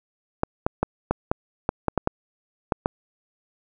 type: clicks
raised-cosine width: 1 ms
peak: -6 dBFS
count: 11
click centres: 0.434 / 0.665 / 0.83 / 1.11 / 1.315 / 1.691 / 1.883 / 1.977 / 2.074 / 2.722 / 2.859 s
effects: none